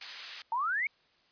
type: high-pass noise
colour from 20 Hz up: pink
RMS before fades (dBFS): -42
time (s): 0.01-0.42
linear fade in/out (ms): 2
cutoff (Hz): 2100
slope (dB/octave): 12
type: exponential sweep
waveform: sine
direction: up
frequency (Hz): 880 to 2274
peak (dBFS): -28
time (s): 0.52-0.87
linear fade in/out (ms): 2
effects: white hiss -67 dBFS RMS until 1.31 s + resampled to 11025 Hz